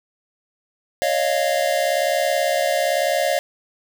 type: tone cluster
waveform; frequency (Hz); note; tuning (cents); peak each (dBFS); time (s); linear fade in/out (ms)
square; 556 / 617 / 695; C#5 / D#5 / F5; +5 / -15 / -9; -23; 1.02-3.39; 0
effects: none